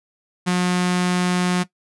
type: tone with notch filter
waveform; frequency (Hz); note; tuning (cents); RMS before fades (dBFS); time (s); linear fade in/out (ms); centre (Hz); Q
sawtooth; 180; F#3; -47; -19; 0.46-1.64; 20; 480; 1.4
effects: noise-tail reverb RT60 0.1 s tail -17 dB re dry + resampled to 24000 Hz